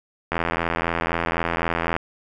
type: click train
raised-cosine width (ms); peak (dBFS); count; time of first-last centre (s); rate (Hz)
0.5; -7; 139; 0.32-1.965; 83.9
effects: none